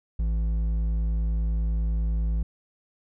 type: tone with hard clipping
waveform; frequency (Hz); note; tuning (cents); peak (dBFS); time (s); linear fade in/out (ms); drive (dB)
sine; 55; A1; 0; -24; 0.19-2.43; 5; 6
effects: none